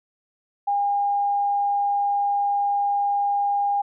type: tone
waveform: sine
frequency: 809 Hz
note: G#5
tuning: 46 cents flat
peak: -19 dBFS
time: 0.67-3.82 s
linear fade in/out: 10 ms
effects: none